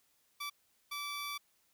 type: tone bursts at uneven times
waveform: 15% pulse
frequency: 1157 Hz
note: D6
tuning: 26 cents flat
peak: -32 dBFS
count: 2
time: 0.4-0.5 / 0.91-1.38 s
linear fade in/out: 10 ms
effects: white hiss -73 dBFS RMS until 1.73 s